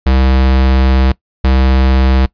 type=tone pair in turn; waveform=square; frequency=65.41 / 65.41 Hz; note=C2 / C2; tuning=0 / 0 cents; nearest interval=unison; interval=0 cents; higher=neither; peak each=-8 dBFS; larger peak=neither; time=0.06-1.12 / 1.44-2.26 s; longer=first; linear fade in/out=5 ms; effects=noise-tail reverb RT60 0.1 s tail -21 dB re dry + resampled to 11025 Hz